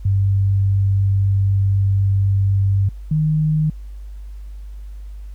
sine tone pair in turn, 98 / 154.48 Hz, G2 / D#3, 0 / -12 cents, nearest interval minor sixth, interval 788 cents, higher second, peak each -13 / -14 dBFS, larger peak first, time 0.05-2.89 / 3.11-3.7 s, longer first, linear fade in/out 5 ms, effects added 50 Hz sine -30 dBFS peak until 5.34 s + pink hiss -58 dBFS RMS until 5.34 s

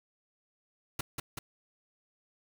pink noise with echo, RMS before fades -33 dBFS, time 0.99-1.01 s, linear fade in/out 5 ms, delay 190 ms, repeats 2, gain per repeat -3 dB, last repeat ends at 1.39 s, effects none

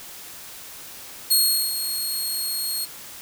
15% pulse tone with ADSR envelope, 4286 Hz, C8, 41 cents sharp, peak -8 dBFS, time 1.3-2.86 s, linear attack 16 ms, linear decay 390 ms, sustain -10 dB, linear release 23 ms, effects white hiss -40 dBFS RMS until 3.21 s

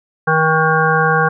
harmonic tone, 158.8 Hz, D#3, 36 cents sharp, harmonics 1 / 3 / 5 / 7 / 9 / 10, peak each -18 / -18 / -18 / -18 / -18 / -18 dBFS, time 0.27-1.29 s, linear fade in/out 10 ms, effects none

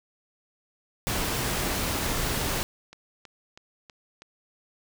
pink noise, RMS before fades -28 dBFS, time 1.07-2.63 s, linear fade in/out 0 ms
click train, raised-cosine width 0.2 ms, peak -28 dBFS, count 5, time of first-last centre 2.93-4.22 s, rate 3.1 Hz
effects none

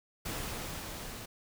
pink noise with level ramp, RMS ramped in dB -37 to -44 dBFS, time 0.25-1.26 s, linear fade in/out 10 ms, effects none

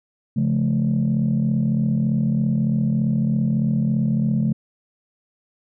sine chord, Db augmented, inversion none, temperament just, 138.59 / 173.24 / 216.5 Hz, Db3 / F3 / A3, 0 / -14 / -28 cents, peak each -20 / -23 / -19 dBFS, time 0.36-4.53 s, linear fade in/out 10 ms, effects tanh soft clip ceiling -12 dBFS

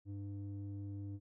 square tone with low-pass filter, 100.3 Hz, G2, 40 cents sharp, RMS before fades -44 dBFS, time 0.05-1.2 s, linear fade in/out 50 ms, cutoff 260 Hz, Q 2.3, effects none

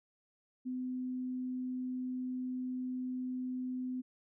sine tone, 254 Hz, B3, 49 cents sharp, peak -35 dBFS, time 0.65-4.02 s, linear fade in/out 20 ms, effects none

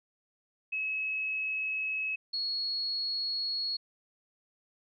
sine tone pair in turn, 2573 / 4334 Hz, E7 / C#8, -43 / -40 cents, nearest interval major sixth, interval 903 cents, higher second, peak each -30 / -30 dBFS, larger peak neither, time 0.72-2.16 / 2.33-3.77 s, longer neither, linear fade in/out 10 ms, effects none

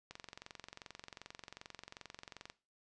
click train, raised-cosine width 0.2 ms, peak -30 dBFS, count 55, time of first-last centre 0.11-2.499 s, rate 22.6 Hz, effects noise-tail reverb RT60 0.3 s tail -17 dB re dry + resampled to 22050 Hz

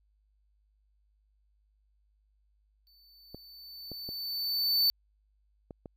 square tone with exponential growth, 4521 Hz, C#8, 33 cents sharp, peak -22 dBFS, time 2.87-4.9 s, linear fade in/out 0 ms, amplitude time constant 440 ms
clicks, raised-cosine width 2 ms, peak -29 dBFS, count 5, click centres 3.346 / 3.917 / 4.09 / 5.708 / 5.858 s
effects added 51 Hz sine -67 dBFS peak until 5.96 s

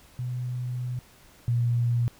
sine tone pair in turn, 124.4 / 119.35 Hz, B2 / A#2, +13 / +41 cents, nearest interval minor second, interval 72 cents, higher first, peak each -28 / -21 dBFS, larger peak second, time 0.19-0.99 / 1.48-2.08 s, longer first, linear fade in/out 0 ms, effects pink hiss -55 dBFS RMS until 2.19 s

